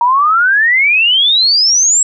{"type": "exponential sweep", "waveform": "sine", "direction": "up", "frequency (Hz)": [932.3, 7770], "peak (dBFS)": -7, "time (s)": [0.01, 2.03], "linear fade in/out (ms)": 2, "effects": []}